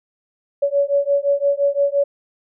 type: beating tone pair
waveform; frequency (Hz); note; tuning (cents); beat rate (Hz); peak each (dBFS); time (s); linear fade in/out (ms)
sine; 562 / 567.8; C#5 / C#5; +24 / +41; 5.8; -18; 0.62-2.04; 10
effects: none

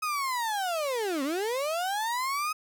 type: linear two-way sweep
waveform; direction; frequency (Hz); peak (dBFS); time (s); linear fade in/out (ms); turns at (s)
35% pulse; down then up; 1269 to 260 to 1269; -26; 0.02-2.53; 10; 1.23
effects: none

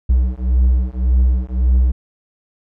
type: beating tone pair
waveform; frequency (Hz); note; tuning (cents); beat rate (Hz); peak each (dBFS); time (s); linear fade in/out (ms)
triangle; 61.74 / 63.54; B1 / B1; 0 / +50; 1.8; -13; 0.09-1.92; 10
effects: none

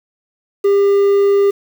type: tone with quantisation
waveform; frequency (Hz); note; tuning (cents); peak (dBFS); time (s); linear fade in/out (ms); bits
triangle; 400.1; G4; +35; -7; 0.64-1.51; 10; 6
effects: none

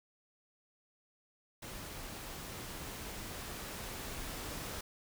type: noise with level ramp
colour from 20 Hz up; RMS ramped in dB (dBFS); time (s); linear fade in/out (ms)
pink; -46 to -42; 1.62-4.81; 5
effects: none

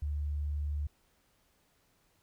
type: tone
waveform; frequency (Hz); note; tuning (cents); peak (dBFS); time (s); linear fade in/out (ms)
sine; 73.42; D2; 0; -31; 0.02-0.87; 5
effects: pink hiss -71 dBFS RMS until 2.22 s

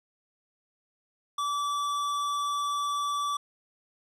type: tone with hard clipping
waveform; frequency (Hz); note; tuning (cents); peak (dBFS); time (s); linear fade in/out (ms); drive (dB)
triangle; 1156; D6; -28; -29; 1.38-3.37; 5; 17
effects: none

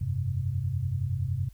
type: chord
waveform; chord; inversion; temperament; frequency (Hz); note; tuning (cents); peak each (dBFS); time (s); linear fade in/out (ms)
sine; F suspended second; none; equal; 87.31 / 98 / 130.81; F2 / G2 / C3; 0 / 0 / 0; -33 / -30 / -30; 0.01-1.49; 5
effects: added 50 Hz sine -48 dBFS peak until 1.53 s + white hiss -66 dBFS RMS until 1.53 s

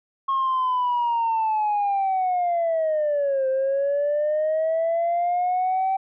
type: linear two-way sweep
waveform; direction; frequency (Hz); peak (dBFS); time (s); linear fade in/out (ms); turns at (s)
sine; down then up; 1087 to 523.3 to 773; -18; 0.28-5.97; 10; 3.48
effects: tanh soft clip ceiling -17 dBFS

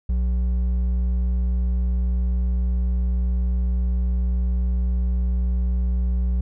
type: tone with hard clipping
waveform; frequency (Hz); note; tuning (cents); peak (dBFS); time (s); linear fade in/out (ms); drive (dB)
sine; 60.9; B1; -24; -20; 0.09-6.41; 5; 5
effects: none

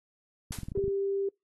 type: clicks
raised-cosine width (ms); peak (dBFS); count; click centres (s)
5; -25; 8; 0.509 / 0.587 / 0.633 / 0.685 / 0.719 / 0.776 / 0.841 / 0.88
type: noise with exponential decay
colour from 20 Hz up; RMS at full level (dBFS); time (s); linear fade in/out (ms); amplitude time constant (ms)
white; -35; 0.52-0.72; 2; 42
type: tone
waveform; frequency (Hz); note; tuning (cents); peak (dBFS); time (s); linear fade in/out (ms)
sine; 394.6; G4; +11; -27; 0.75-1.29; 5
effects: noise-tail reverb RT60 0.2 s tail -26 dB re dry + AAC 32 kbps

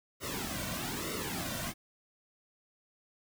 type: noise with flanger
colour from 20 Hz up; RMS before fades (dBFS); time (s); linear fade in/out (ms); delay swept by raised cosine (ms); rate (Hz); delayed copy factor
pink; -37; 0.2-1.74; 50; 1.2 to 2.4; 1.1; -0.8
effects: none

